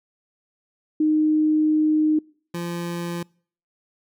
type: tone pair in turn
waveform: sine / 25% pulse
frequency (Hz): 308.3 / 172.18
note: D#4 / F3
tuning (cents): -16 / -24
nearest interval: minor seventh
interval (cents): 1008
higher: first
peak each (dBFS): -16 / -23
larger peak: first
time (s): 1-2.19 / 2.54-3.23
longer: first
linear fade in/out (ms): 5
effects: noise-tail reverb RT60 0.5 s tail -26 dB re dry